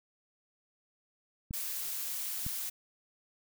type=clicks; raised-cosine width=5 ms; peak=-26 dBFS; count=2; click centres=1.509 / 2.465 s
type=noise; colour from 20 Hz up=blue; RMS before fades=-37 dBFS; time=1.53-2.7 s; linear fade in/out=10 ms
effects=none